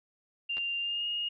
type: tone with pitch glide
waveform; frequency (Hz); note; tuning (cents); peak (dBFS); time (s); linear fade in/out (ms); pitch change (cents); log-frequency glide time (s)
sine; 2788 to 2855; F7 to F7; -4 to +37; -30; 0.49-1.29; 10; +41; 0.8-1.06
type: clicks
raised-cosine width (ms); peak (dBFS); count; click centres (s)
0.3; -28; 2; 0.57 / 0.581
effects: none